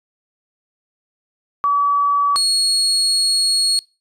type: tone pair in turn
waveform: sine / 35% pulse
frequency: 1144 / 4319 Hz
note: D6 / C#8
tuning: -46 / -46 cents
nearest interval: octave + major seventh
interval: 2300 cents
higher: second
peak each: -13 dBFS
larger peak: neither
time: 1.64-2.36 / 2.36-3.79 s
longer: second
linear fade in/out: 0 ms
effects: noise-tail reverb RT60 0.3 s tail -25 dB re dry + resampled to 32000 Hz